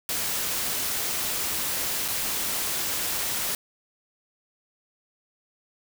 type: noise with dropouts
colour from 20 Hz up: white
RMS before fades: -28 dBFS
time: 0.09-3.55 s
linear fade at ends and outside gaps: 1 ms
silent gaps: 2.08-2.084 s
effects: none